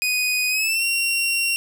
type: tone with pitch glide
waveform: sawtooth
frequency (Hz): 2489 to 2746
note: D#7 to F7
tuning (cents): 0 to -30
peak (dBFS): -16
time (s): 0.02-1.56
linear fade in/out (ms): 0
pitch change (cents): +170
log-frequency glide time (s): 0.49-0.84
effects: none